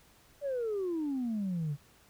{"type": "exponential sweep", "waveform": "sine", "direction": "down", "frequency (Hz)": [587.3, 138.59], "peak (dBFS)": -29, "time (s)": [0.41, 1.77], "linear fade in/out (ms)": 50, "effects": ["tanh soft clip ceiling -28 dBFS", "pink hiss -62 dBFS RMS until 2.09 s"]}